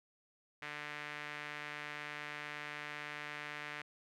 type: tone with band-pass filter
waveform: sawtooth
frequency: 148.5 Hz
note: D3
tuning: 20 cents sharp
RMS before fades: -45 dBFS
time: 0.62-3.82 s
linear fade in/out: 5 ms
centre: 2000 Hz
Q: 2.1
effects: none